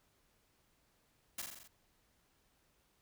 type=noise with echo; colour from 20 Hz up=white; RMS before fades=-41 dBFS; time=1.38-1.42 s; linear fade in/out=5 ms; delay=43 ms; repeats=6; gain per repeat=-3 dB; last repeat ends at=1.678 s; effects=pink hiss -74 dBFS RMS until 3.01 s

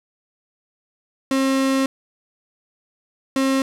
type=tone pair in turn; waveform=35% pulse; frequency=267.9 / 267.9 Hz; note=C4 / C4; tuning=+41 / +41 cents; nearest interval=unison; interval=0 cents; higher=neither; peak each=-15 dBFS; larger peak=neither; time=1.31-1.86 / 3.36-3.62 s; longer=first; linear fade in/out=2 ms; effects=low-pass 11000 Hz 12 dB/octave + 8-bit

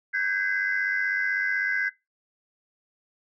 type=tone cluster; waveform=sine; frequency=1537 / 1633 / 2038 Hz; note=G6 / G#6 / C7; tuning=-35 / -30 / -46 cents; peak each=-27 / -27 / -27 dBFS; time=0.13-1.9 s; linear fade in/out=20 ms; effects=noise-tail reverb RT60 0.2 s tail -18 dB re dry + tanh soft clip ceiling -16 dBFS

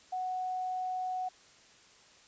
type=tone; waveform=sine; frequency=740 Hz; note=F#5; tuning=in tune; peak=-32 dBFS; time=0.12-1.29 s; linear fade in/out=10 ms; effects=white hiss -59 dBFS RMS until 2.27 s + resampled to 16000 Hz

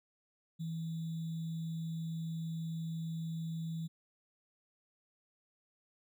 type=tone with sample-and-hold; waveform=sine; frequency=163.2 Hz; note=E3; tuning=17 cents flat; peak=-36 dBFS; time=0.59-3.88 s; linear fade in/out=20 ms; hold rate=3675 Hz; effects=none

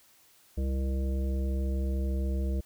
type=harmonic tone with a mistuned harmonic; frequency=66.7 Hz; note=C2; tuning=34 cents sharp; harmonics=1 / 3 / 5 / 7 / 9; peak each=-27 / -37 / -41 / -44 / -46 dBFS; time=0.57-2.61 s; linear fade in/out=10 ms; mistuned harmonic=3; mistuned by=-44 cents; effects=white hiss -61 dBFS RMS until 2.65 s

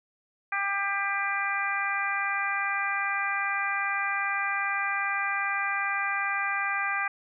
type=harmonic tone; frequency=397.5 Hz; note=G4; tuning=24 cents sharp; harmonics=2 / 3 / 4 / 5 / 6; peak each=-34 / -32 / -31 / -32 / -33 dBFS; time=0.52-7.08 s; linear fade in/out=5 ms; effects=none

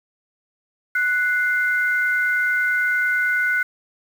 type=tone pair together; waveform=sine; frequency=1480 / 2091 Hz; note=F#6 / C7; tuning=0 / -2 cents; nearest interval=tritone; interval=598 cents; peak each=-18 / -24 dBFS; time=0.95-3.63 s; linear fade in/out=5 ms; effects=7-bit

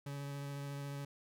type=tone with vibrato; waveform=40% pulse; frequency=141.2 Hz; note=C#3; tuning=32 cents sharp; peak=-40 dBFS; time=0.06-1.05 s; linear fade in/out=5 ms; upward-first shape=sine; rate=14 Hz; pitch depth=11 cents each way; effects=none

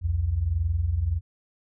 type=tone pair together; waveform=sine; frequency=64.11 / 85.6 Hz; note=C2 / F2; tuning=-35 / -34 cents; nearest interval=perfect fourth; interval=501 cents; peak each=-28 / -23 dBFS; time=0.01-1.21 s; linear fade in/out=50 ms; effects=none

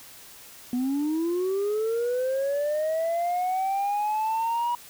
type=linear sweep; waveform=sine; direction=up; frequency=241.6 to 966 Hz; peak=-21 dBFS; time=0.73-4.75 s; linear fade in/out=2 ms; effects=tanh soft clip ceiling -22 dBFS + white hiss -47 dBFS RMS until 4.89 s

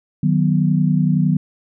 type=chord; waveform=sine; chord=B major; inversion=first; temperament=just; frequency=154.34 / 185.21 / 246.9 Hz; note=D#3 / F#3 / B3; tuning=-14 / +2 / 0 cents; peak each=-16 / -17 / -21 dBFS; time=0.23-1.37 s; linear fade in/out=5 ms; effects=none

